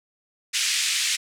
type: band-pass noise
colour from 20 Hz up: pink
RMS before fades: -24 dBFS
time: 0.53-1.17 s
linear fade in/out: 20 ms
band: 2200 to 8800 Hz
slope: 24 dB/octave
effects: none